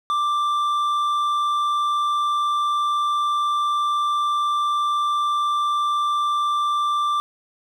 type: tone with hard clipping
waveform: triangle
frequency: 1179 Hz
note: D6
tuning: 6 cents sharp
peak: -20 dBFS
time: 0.1-7.2 s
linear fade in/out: 0 ms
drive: 9 dB
effects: none